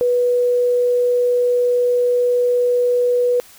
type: tone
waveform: sine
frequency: 489.9 Hz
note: B4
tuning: 14 cents flat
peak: -13 dBFS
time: 0.01-3.4 s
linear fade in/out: 0 ms
effects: white hiss -45 dBFS RMS until 3.58 s